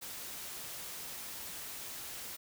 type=noise; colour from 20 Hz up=white; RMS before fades=-44 dBFS; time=0.01-2.37 s; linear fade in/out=20 ms; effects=none